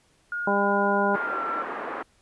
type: tone with pitch glide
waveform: sine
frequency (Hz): 1429 to 1352.7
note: F6 to E6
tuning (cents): +39 to +44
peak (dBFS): -27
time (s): 0.32-1.62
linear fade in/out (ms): 2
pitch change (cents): -95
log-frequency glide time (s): 1.14-1.43
type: harmonic tone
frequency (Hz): 200.8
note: G3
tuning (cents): +42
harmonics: 1 / 2 / 3 / 4 / 5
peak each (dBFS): -27 / -27 / -27 / -27 / -27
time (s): 0.47-1.16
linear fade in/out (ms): 5
type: band-pass noise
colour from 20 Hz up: white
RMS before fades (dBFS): -33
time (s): 1.14-2.03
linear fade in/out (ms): 5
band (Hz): 260 to 1500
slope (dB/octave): 24
effects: pink hiss -63 dBFS RMS until 2.21 s + resampled to 24000 Hz